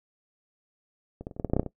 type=clicks; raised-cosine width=2 ms; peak=-25 / -21 / -29 / -29 / -17 / -14 / -22 / -9 / -10 / -9 / -26 / -20 dBFS; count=12; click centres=1.21 / 1.269 / 1.312 / 1.365 / 1.398 / 1.447 / 1.499 / 1.535 / 1.566 / 1.596 / 1.631 / 1.663 s; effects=noise-tail reverb RT60 0.1 s tail -18 dB re dry